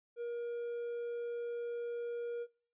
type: tone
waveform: triangle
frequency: 474.1 Hz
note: A#4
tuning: 29 cents sharp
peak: -35 dBFS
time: 0.16-2.47 s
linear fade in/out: 50 ms
effects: noise-tail reverb RT60 0.4 s tail -22 dB re dry + resampled to 8000 Hz